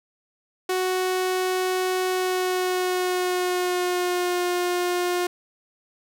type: tone with pitch glide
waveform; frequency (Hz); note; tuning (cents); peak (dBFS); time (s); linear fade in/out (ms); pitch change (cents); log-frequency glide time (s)
sawtooth; 370 to 356; F#4 to F4; 0 to +33; -18; 0.69-5.27; 5; -67; 2.09-4.46
effects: none